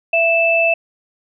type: tone pair together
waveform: sine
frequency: 665.9 / 2637 Hz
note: E5 / E7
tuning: +17 / 0 cents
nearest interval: 2 octaves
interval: 2383 cents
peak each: -15 / -14 dBFS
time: 0.13-0.74 s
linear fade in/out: 5 ms
effects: none